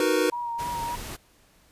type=chord; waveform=square; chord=B major seventh; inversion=first; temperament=equal; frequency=311.1 / 370 / 466.2 / 493.9 Hz; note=D#4 / F#4 / A#4 / B4; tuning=0 / 0 / 0 / 0 cents; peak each=-27 dBFS; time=0-0.3 s; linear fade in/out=2 ms
type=tone with vibrato; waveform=sine; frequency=947 Hz; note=A#5; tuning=27 cents sharp; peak=-28 dBFS; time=0.32-0.96 s; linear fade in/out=10 ms; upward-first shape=sine; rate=3.5 Hz; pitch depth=29 cents each way
type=noise; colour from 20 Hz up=pink; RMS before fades=-37 dBFS; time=0.58-1.17 s; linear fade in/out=20 ms
effects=pink hiss -60 dBFS RMS until 1.71 s + resampled to 32000 Hz